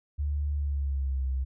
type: tone with pitch glide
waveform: sine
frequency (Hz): 72.8 to 65.61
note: D2 to C2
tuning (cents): -15 to +5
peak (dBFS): -26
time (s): 0.18-1.45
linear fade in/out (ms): 20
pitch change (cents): -180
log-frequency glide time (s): 0.54-1.25
effects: none